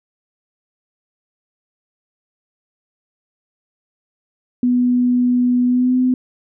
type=tone with pitch glide; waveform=sine; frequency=246.9 to 253.8 Hz; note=B3 to B3; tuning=0 to +47 cents; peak=-12 dBFS; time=4.63-6.14 s; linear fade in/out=2 ms; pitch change=+47 cents; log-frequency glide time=5.66-5.96 s; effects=none

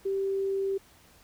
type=tone; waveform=sine; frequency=390 Hz; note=G4; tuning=9 cents flat; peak=-26 dBFS; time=0.05-0.78 s; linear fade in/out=10 ms; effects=pink hiss -58 dBFS RMS until 1.23 s

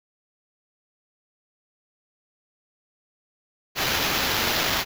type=noise with sample-and-hold; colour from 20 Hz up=blue; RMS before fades=-24 dBFS; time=3.75-4.85 s; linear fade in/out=50 ms; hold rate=8820 Hz; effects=none

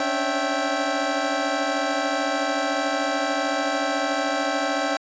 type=tone cluster; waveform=25% pulse; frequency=276.1 / 289.7 / 541 / 658 / 779 Hz; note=C#4 / D4 / C#5 / E5 / G5; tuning=-7 / -24 / -42 / -3 / -11 cents; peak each=-29 / -25 / -26 / -24 / -23 dBFS; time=0-4.97 s; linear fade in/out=2 ms; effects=resampled to 16000 Hz

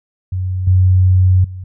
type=tone with level steps; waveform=sine; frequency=92.5 Hz; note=F#2; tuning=in tune; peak=-16 / -7 / -25 dBFS; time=0.32-1.64 s; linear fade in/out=5 ms; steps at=0.67 / 1.44 s; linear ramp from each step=5 ms; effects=none

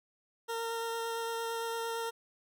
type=tone with vibrato; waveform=20% pulse; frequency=459.2 Hz; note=A#4; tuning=26 cents flat; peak=-29 dBFS; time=0.48-2.11 s; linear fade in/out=20 ms; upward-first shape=sine; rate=8.8 Hz; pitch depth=10 cents each way; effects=none

